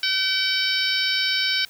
harmonic tone, 764 Hz, G5, 45 cents flat, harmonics 2 / 3 / 4 / 5 / 6 / 7, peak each -27 / -27 / -27 / -27 / -27 / -27 dBFS, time 0.03-1.65 s, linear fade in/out 2 ms, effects white hiss -49 dBFS RMS until 1.69 s

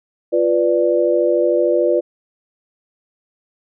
sine chord, B diminished, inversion second, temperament equal, 349.2 / 493.9 / 587.3 Hz, F4 / B4 / D5, 0 / 0 / 0 cents, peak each -17 dBFS, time 0.32-2.01 s, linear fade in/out 20 ms, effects none

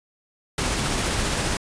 pink noise with tremolo, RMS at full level -23 dBFS, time 0.58-1.57 s, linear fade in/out 2 ms, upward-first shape triangle, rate 15 Hz, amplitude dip 25%, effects resampled to 22050 Hz

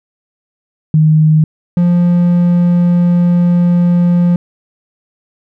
sine / triangle tone pair in turn, 155.56 / 174.91 Hz, D#3 / F3, 0 / +3 cents, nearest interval major second, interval 203 cents, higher second, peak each -5 dBFS, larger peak neither, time 0.94-1.44 / 1.77-4.36 s, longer second, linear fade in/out 2 ms, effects none

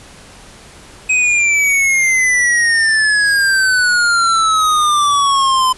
square exponential sweep, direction down, 2537 to 1021 Hz, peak -11 dBFS, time 1.09-5.73 s, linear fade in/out 10 ms, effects pink hiss -39 dBFS RMS until 5.77 s + resampled to 24000 Hz

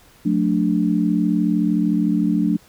sine chord, D major, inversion first, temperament equal with one note detuned, 180.56 / 220 / 293.7 Hz, F#3 / A3 / D4, -42 / 0 / 0 cents, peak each -20 dBFS, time 0.25-2.57 s, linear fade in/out 10 ms, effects pink hiss -51 dBFS RMS until 2.68 s

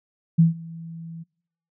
sine tone with ADSR envelope, 165.1 Hz, E3, 3 cents sharp, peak -10 dBFS, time 0.38-1.24 s, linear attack 15 ms, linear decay 140 ms, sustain -24 dB, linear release 20 ms, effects noise-tail reverb RT60 0.7 s tail -26 dB re dry

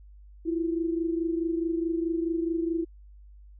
sine tone pair together, 329.3 / 354 Hz, E4 / F4, -2 / +23 cents, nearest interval minor second, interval 125 cents, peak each -26 / -32 dBFS, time 0.45-2.85 s, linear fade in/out 20 ms, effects added 50 Hz sine -47 dBFS peak until 3.59 s

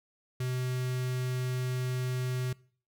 square tone with notch filter, 127 Hz, B2, 49 cents sharp, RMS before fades -32 dBFS, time 0.4-2.53 s, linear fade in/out 5 ms, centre 780 Hz, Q 1.2, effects noise-tail reverb RT60 0.5 s tail -23 dB re dry

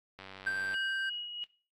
click train, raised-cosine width 0.3 ms, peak -30 dBFS, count 54, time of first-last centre 0.19-0.743 s, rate 95.8 Hz
triangle tone, 1568 Hz, G6, in tune, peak -30 dBFS, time 0.46-1.1 s, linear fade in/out 10 ms
sine tone with tremolo, 2900 Hz, F#7, 35 cents flat, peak -36 dBFS, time 0.74-1.44 s, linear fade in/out 0 ms, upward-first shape sine, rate 3.1 Hz, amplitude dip 45%
effects noise-tail reverb RT60 0.4 s tail -20 dB re dry + AAC 48 kbps

